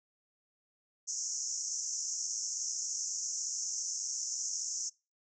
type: band-pass noise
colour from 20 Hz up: white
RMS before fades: -37 dBFS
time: 1.07-4.9 s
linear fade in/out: 20 ms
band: 5500 to 7100 Hz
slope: 96 dB/octave
effects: noise-tail reverb RT60 0.3 s tail -25 dB re dry